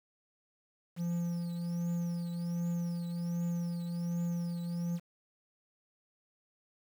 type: tone with tremolo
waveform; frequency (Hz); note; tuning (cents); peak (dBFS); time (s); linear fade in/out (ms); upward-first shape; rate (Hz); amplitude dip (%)
triangle; 172; F3; -26; -28; 0.96-5; 50; triangle; 1.3; 45
effects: 9-bit